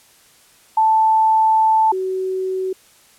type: tone pair in turn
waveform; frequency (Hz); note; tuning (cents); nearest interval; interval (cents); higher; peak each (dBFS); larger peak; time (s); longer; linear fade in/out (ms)
sine; 880 / 376; A5 / F#4; 0 / +28; octave + minor third; 1472; first; -11 / -19; first; 0.77-1.92 / 1.92-2.73; first; 5
effects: white hiss -51 dBFS RMS until 3.18 s + low-pass 12000 Hz 12 dB/octave